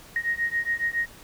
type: beating tone pair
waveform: sine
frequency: 1867 / 1874.2 Hz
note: A#6 / A#6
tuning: +2 / +9 cents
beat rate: 7.2 Hz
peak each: -27 / -27 dBFS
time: 0.16-1.06 s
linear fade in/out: 2 ms
effects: pink hiss -48 dBFS RMS until 1.23 s